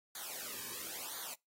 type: noise with flanger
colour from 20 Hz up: white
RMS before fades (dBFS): -44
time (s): 0.15-1.34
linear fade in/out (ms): 2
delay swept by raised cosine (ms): 0.37 to 1.47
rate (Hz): 0.98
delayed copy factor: -0.9
effects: noise-tail reverb RT60 0.2 s tail -24 dB re dry + AAC 48 kbps